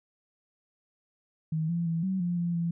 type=tone with pitch steps; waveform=sine; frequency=158.4 / 170.3 / 165.2 / 189.3 / 175 / 172.2 / 169.2 Hz; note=D#3 / F3 / E3 / F#3 / F3 / F3 / E3; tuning=+31 / -43 / +4 / +40 / +4 / -24 / +45 cents; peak=-26 dBFS; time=1.52-2.71 s; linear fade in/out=5 ms; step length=170 ms; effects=none